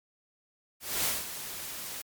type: noise with ADSR envelope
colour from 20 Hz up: white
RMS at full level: -28 dBFS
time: 0.8-2.02 s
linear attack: 230 ms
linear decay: 210 ms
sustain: -11 dB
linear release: 9 ms
effects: MP3 96 kbps